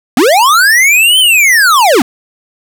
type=linear two-way sweep; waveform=square; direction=up then down; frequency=218.3 to 3136 to 218.3 Hz; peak=-5 dBFS; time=0.17-2.02 s; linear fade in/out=2 ms; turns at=1.19 s; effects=none